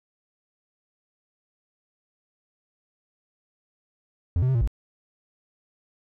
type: tone with pitch steps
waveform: triangle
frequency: 86.5 / 127.9 / 132.2 / 116.4 / 54.4 Hz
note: F2 / C3 / C3 / A#2 / A1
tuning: -16 / -39 / +18 / -2 / -19 cents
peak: -17 dBFS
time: 4.36-4.675 s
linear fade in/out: 0 ms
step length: 63 ms
effects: none